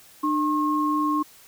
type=tone pair together; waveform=sine; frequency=300.7 / 1077.2 Hz; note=D4 / C#6; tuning=+41 / -50 cents; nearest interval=octave + minor seventh; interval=2209 cents; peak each=-23 dBFS; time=0.23-1.23 s; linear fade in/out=10 ms; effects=white hiss -51 dBFS RMS until 1.47 s